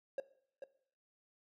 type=tone with echo; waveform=triangle; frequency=545 Hz; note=C#5; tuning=29 cents flat; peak=-32 dBFS; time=0.18-0.2 s; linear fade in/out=2 ms; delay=440 ms; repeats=1; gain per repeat=-9 dB; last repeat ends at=0.64 s; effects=noise-tail reverb RT60 0.6 s tail -17 dB re dry